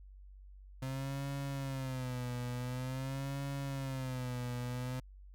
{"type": "tone with vibrato", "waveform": "35% pulse", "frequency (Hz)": 130.81, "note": "C3", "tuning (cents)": 0, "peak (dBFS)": -35, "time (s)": [0.82, 5], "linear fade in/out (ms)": 5, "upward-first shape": "sine", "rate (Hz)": 0.47, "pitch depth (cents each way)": 110, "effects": ["added 48 Hz sine -51 dBFS peak until 5.34 s"]}